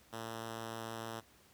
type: tone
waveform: 5% pulse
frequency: 113.3 Hz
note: A#2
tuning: 49 cents flat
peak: -30 dBFS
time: 0.12-1.21 s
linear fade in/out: 20 ms
effects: pink hiss -64 dBFS RMS until 1.53 s + high-pass 60 Hz 12 dB/octave